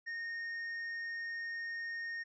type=tone with tanh clipping; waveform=triangle; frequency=1846 Hz; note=A#6; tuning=17 cents flat; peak=-39 dBFS; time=0.06-2.24 s; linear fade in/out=20 ms; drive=9 dB; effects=resampled to 16000 Hz